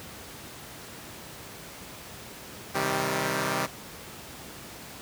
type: chord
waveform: 5% pulse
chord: C minor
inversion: none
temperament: equal with one note detuned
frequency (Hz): 130.81 / 157.74 / 196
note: C3 / Eb3 / G3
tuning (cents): 0 / +24 / 0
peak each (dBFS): -19 / -20 / -19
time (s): 2.74-3.67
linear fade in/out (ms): 20
effects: pink hiss -43 dBFS RMS until 5.01 s + high-pass 80 Hz 12 dB/octave